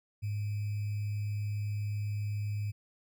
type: tone with sample-and-hold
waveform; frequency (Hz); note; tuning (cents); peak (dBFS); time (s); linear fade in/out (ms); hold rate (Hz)
sine; 103.83; G#2; 0; -31; 0.22-2.72; 20; 2450
effects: none